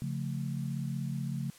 sine chord, Db augmented, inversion none, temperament equal, 138.59 / 174.61 / 220 Hz, Db3 / F3 / A3, 0 / 0 / 0 cents, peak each -34 / -38 / -39 dBFS, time 0.02-1.5 s, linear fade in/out 0 ms, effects white hiss -56 dBFS RMS until 1.58 s + low-pass 12000 Hz 12 dB/octave

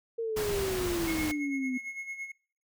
sine exponential sweep, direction down, 463.3 to 250.5 Hz, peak -29 dBFS, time 0.18-1.78 s, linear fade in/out 10 ms
pink noise, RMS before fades -35 dBFS, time 0.36-1.32 s, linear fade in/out 10 ms
triangle tone with tremolo, 2172 Hz, C#7, 36 cents flat, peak -32 dBFS, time 1.07-2.32 s, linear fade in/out 10 ms, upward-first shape sine, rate 8.9 Hz, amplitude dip 70%
effects noise-tail reverb RT60 0.5 s tail -23 dB re dry

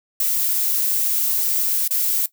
violet noise with dropouts, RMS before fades -20 dBFS, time 0.2-2.26 s, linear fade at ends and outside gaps 2 ms, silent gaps 1.878-1.908 s, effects noise-tail reverb RT60 0.1 s tail -17 dB re dry

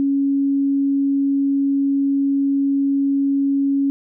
sine tone, 277.2 Hz, C#4, in tune, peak -15 dBFS, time 0-3.9 s, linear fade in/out 0 ms, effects none

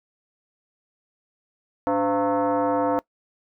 sine tone with frequency modulation, 110.8 Hz, A2, 13 cents sharp, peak -19 dBFS, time 1.87-2.99 s, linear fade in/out 0 ms, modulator 401 Hz, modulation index 2.3, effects noise-tail reverb RT60 0.1 s tail -22 dB re dry

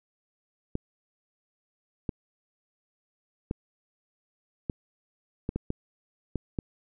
clicks, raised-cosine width 3 ms, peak -16 dBFS, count 9, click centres 0.754 / 2.092 / 3.511 / 4.698 / 5.491 / 5.56 / 5.704 / 6.357 / 6.588 s, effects none

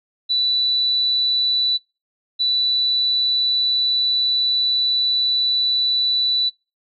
sine tone pair in turn, 3966 / 3966 Hz, B7 / B7, +7 / +7 cents, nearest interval unison, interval 0 cents, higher neither, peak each -16 dBFS, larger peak neither, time 0.29-1.78 / 2.39-6.5 s, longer second, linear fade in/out 20 ms, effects noise-tail reverb RT60 0.3 s tail -25 dB re dry

